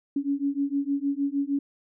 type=beating tone pair; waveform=sine; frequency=277.6 / 284.1 Hz; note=C#4 / C#4; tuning=+3 / +43 cents; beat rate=6.5 Hz; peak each=-27 / -27 dBFS; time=0.16-1.59 s; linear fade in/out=5 ms; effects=none